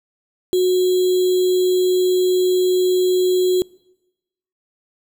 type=tone with sample-and-hold; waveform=sine; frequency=366.2 Hz; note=F#4; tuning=18 cents flat; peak=-13 dBFS; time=0.53-3.62 s; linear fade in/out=0 ms; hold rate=3675 Hz; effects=noise-tail reverb RT60 1.0 s tail -25 dB re dry